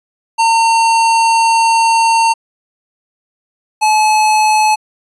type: tone pair in turn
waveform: square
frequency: 910 / 858.9 Hz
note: A#5 / A5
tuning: -42 / -42 cents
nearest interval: minor second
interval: 100 cents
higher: first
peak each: -9 dBFS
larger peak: neither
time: 0.38-2.34 / 3.81-4.76 s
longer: first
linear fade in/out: 20 ms
effects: resampled to 24000 Hz